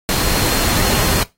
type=tone in noise; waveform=sine; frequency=4205 Hz; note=C8; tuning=8 cents sharp; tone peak=-28 dBFS; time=0.09-1.23 s; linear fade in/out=0 ms; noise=pink; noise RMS=-17 dBFS; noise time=0.09-1.23 s; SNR=-14 dB; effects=noise-tail reverb RT60 0.2 s tail -18 dB re dry + AAC 48 kbps